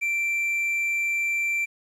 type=tone; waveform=triangle; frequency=2349 Hz; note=D7; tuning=in tune; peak=-21 dBFS; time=0.01-1.66 s; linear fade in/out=20 ms; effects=resampled to 32000 Hz + 10-bit